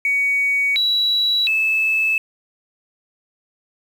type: tone with pitch steps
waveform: triangle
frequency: 2250 / 3915 / 2614 Hz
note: C#7 / B7 / E7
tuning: +25 / -16 / -15 cents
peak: -12 dBFS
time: 0.05-2.18 s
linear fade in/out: 2 ms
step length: 710 ms
effects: tanh soft clip ceiling -13 dBFS + 7-bit